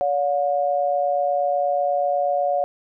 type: tone pair together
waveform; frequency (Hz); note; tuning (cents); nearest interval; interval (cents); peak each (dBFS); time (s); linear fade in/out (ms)
sine; 570 / 718.2; C#5 / F5; +48 / +48; major third; 400; -21 / -21; 0.01-2.64; 0
effects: none